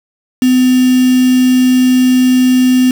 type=tone with quantisation; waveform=sine; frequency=254 Hz; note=B3; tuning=49 cents sharp; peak=-6 dBFS; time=0.42-2.91 s; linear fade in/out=2 ms; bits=3; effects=none